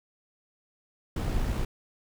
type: noise with amplitude modulation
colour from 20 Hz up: brown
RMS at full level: -27 dBFS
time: 1.16-1.65 s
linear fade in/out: 5 ms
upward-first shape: sine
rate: 60 Hz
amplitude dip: 30%
effects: none